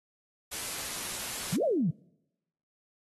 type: noise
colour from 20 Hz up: white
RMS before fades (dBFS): -36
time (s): 0.51-1.57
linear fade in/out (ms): 20
type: exponential two-way sweep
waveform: sine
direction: up then down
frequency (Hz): 138.59 to 694 to 138.59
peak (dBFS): -24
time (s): 1.52-1.91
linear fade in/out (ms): 10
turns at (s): 1.64
effects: noise-tail reverb RT60 0.9 s tail -26 dB re dry + AAC 32 kbps